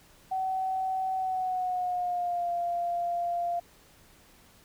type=tone with pitch glide; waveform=sine; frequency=757 to 694.2 Hz; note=F#5 to F5; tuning=+39 to -11 cents; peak=-27 dBFS; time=0.31-3.6 s; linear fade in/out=10 ms; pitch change=-150 cents; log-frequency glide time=1.15-2.51 s; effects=pink hiss -58 dBFS RMS until 4.64 s